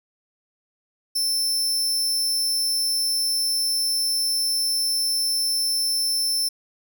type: tone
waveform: sawtooth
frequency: 5330 Hz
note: E8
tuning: 18 cents sharp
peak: -18 dBFS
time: 1.15-6.49 s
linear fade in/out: 10 ms
effects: none